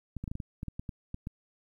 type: clicks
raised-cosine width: 5 ms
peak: -24 dBFS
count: 12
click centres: 0.167 / 0.24 / 0.278 / 0.315 / 0.354 / 0.402 / 0.631 / 0.683 / 0.795 / 0.892 / 1.144 / 1.271 s
effects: 11-bit